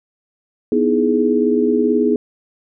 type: chord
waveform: sine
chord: E major seventh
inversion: second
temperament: equal with one note detuned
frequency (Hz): 246.9 / 311.1 / 329.6 / 418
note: B3 / D#4 / E4 / G#4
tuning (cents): 0 / 0 / 0 / +11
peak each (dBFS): -17 / -20 / -22 / -16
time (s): 0.72-2.16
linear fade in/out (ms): 2
effects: none